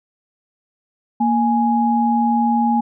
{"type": "tone pair together", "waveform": "sine", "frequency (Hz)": [233.1, 832.7], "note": ["A#3", "G#5"], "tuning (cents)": [0, 4], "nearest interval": "octave + minor seventh", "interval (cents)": 2204, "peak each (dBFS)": [-16, -17], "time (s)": [1.2, 2.81], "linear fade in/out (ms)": 10, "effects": []}